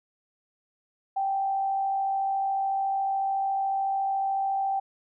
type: tone with frequency modulation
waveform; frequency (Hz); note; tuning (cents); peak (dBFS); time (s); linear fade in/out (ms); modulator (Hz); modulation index
sine; 781; G5; -7; -24; 1.16-4.8; 10; 53.9; 0.25
effects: none